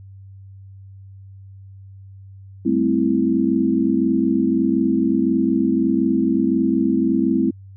sine chord, A minor seventh, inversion third, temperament equal, 196 / 220 / 261.6 / 329.6 Hz, G3 / A3 / C4 / E4, 0 / 0 / 0 / 0 cents, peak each -23 / -22 / -19 / -20 dBFS, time 2.65-7.51 s, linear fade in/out 10 ms, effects added 97 Hz sine -38 dBFS peak until 7.76 s

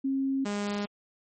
sine / sawtooth tone pair in turn, 270 / 204.6 Hz, C#4 / G#3, -45 / -26 cents, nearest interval perfect fourth, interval 481 cents, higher first, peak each -25 dBFS, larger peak neither, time 0.04-0.45 / 0.45-0.86 s, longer neither, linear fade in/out 10 ms, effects MP3 32 kbps

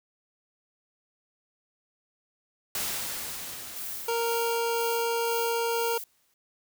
white noise with exponential decay, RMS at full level -30 dBFS, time 2.75-6.34 s, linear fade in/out 1 ms, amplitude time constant 780 ms
violet noise with tremolo, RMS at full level -36 dBFS, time 3.76-6.04 s, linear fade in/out 2 ms, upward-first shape sine, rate 2 Hz, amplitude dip 55%
25% pulse tone, 464.7 Hz, A#4, 5 cents flat, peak -22 dBFS, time 4.08-5.98 s, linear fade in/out 5 ms
effects none

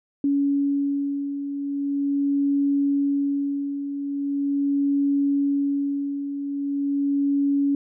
sine beating tone pair, 281.1 / 281.51 Hz, C#4 / C#4, +24 / +27 cents, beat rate 0.41 Hz, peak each -28 / -21 dBFS, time 0.24-7.75 s, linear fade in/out 2 ms, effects none

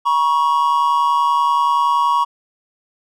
triangle tone pair together, 959.5 / 1110 Hz, A#5 / C#6, +50 / +2 cents, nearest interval minor third, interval 252 cents, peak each -14 dBFS, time 0.05-2.25 s, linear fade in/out 20 ms, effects none

